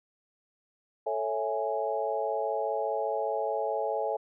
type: chord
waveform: sine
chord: A major seventh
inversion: none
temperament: equal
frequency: 440 / 554.4 / 659.3 / 830.6 Hz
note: A4 / C#5 / E5 / G#5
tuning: 0 / 0 / 0 / 0 cents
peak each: -33 dBFS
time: 1.06-4.17 s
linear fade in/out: 10 ms
effects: none